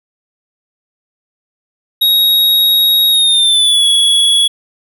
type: tone with pitch glide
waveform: square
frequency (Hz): 3782 to 3369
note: A#7 to G#7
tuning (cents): +24 to +24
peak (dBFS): -8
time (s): 2.01-4.48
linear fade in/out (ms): 10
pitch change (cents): -200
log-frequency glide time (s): 3.09-3.85
effects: none